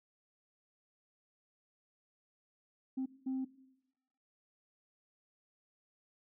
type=tone bursts at uneven times; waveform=sine; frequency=262.6 Hz; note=C4; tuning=6 cents sharp; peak=-32 dBFS; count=2; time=2.97-3.06 / 3.26-3.45 s; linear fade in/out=10 ms; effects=noise-tail reverb RT60 0.9 s tail -19 dB re dry + tanh soft clip ceiling -31 dBFS